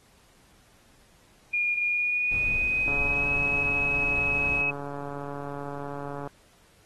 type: tone with pitch glide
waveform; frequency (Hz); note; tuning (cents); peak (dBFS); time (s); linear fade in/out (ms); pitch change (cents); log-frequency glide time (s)
sine; 2426 to 2557; D#7 to D#7; -44 to +47; -23; 1.53-4.71; 10; +91; 1.86-3.29
type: noise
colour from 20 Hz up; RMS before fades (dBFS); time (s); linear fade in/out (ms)
brown; -36; 2.31-4.62; 10
type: click train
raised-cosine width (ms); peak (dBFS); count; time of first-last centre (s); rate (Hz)
1; -23; 483; 2.88-6.274; 142
effects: pink hiss -60 dBFS RMS until 6.85 s + AAC 32 kbps